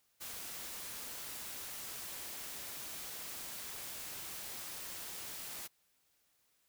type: noise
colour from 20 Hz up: white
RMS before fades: -45 dBFS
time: 0.2-5.68 s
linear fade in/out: 20 ms
effects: white hiss -75 dBFS RMS until 6.68 s